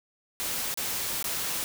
white noise with dropouts, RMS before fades -31 dBFS, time 0.4-1.64 s, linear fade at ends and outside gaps 0 ms, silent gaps 0.741-0.774 / 1.227-1.242 s, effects none

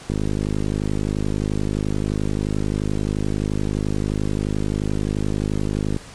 click train, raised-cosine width 3 ms, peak -10 dBFS, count 303, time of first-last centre 0.1-5.964 s, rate 51.5 Hz, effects pink hiss -41 dBFS RMS until 6.14 s + resampled to 22050 Hz

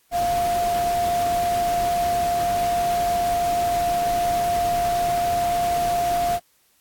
sine tone in noise, 698.5 Hz, F5, in tune, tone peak -19 dBFS, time 0.11-6.4 s, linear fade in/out 50 ms, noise pink, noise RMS -32 dBFS, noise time 0.11-6.4 s, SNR +10 dB, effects white hiss -62 dBFS RMS until 6.8 s + AAC 64 kbps

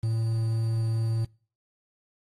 triangle tone with quantisation, 112.8 Hz, A2, 44 cents sharp, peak -22 dBFS, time 0.03-1.25 s, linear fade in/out 5 ms, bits 8, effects noise-tail reverb RT60 0.4 s tail -24 dB re dry + AAC 32 kbps

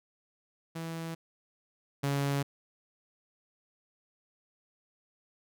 sawtooth tone pair in turn, 164.3 / 140.42 Hz, E3 / C#3, -5 / +23 cents, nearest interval minor third, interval 272 cents, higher first, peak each -32 / -24 dBFS, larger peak second, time 0.75-1.15 / 2.03-2.43 s, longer neither, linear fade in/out 10 ms, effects none

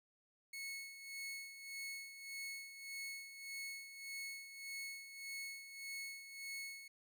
sawtooth tone with tremolo, 2196 Hz, C#7, 17 cents flat, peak -40 dBFS, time 0.53-6.88 s, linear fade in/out 5 ms, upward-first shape sine, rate 1.7 Hz, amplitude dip 65%, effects none

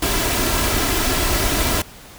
pink noise with comb filter, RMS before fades -19 dBFS, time 0.02-1.82 s, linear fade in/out 5 ms, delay 3 ms, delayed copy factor +0.5, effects pink hiss -41 dBFS RMS until 2.18 s

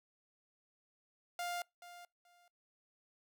sawtooth tone with echo, 702 Hz, F5, 9 cents sharp, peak -34 dBFS, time 1.39-1.62 s, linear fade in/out 2 ms, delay 430 ms, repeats 2, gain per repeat -14 dB, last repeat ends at 2.48 s, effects noise-tail reverb RT60 0.2 s tail -25 dB re dry

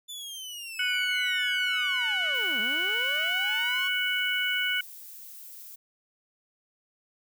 sawtooth linear two-way sweep, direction down then up, 3520 to 200 to 1115 Hz, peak -34 dBFS, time 0.08-3.89 s, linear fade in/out 20 ms, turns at 2.6 s
harmonic tone, 740 Hz, F#5, in tune, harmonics 2 / 3 / 4, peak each -29 / -30 / -29 dBFS, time 0.79-4.81 s, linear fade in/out 5 ms
violet noise, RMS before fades -45 dBFS, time 2.34-5.76 s, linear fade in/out 10 ms
effects none

